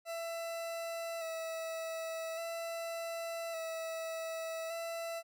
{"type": "tone with vibrato", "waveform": "40% pulse", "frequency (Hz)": 659.3, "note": "E5", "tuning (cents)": 0, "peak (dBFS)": -37, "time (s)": [0.05, 5.23], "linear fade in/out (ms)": 50, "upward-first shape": "square", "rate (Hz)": 0.43, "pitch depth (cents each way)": 21, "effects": []}